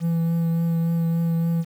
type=tone with vibrato; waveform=triangle; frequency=166.6 Hz; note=E3; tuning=19 cents sharp; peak=-17 dBFS; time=0-1.65 s; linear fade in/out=50 ms; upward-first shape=triangle; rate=3.5 Hz; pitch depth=14 cents each way; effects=8-bit